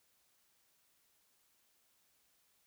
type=silence; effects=white hiss -74 dBFS RMS until 2.66 s